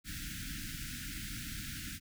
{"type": "band-stop noise", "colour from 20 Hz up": "pink", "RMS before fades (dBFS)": -42, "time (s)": [0.04, 2], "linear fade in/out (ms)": 50, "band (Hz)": [310, 1400], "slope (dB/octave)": 96, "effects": []}